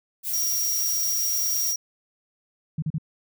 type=noise; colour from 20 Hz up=violet; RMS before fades=-28 dBFS; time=0.23-1.75 s; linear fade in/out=50 ms
type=tone; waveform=square; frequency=5690 Hz; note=F8; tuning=31 cents sharp; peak=-25 dBFS; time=0.33-1.76 s; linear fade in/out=5 ms
type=tone bursts; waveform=sine; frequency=155.56 Hz; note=D#3; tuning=in tune; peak=-23 dBFS; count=3; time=2.78-2.983 s; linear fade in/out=5 ms; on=43 ms; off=37 ms
effects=none